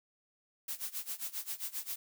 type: noise with tremolo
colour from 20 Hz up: blue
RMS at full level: -37 dBFS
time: 0.68-1.96 s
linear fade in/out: 5 ms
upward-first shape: sine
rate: 7.5 Hz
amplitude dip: 90%
effects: none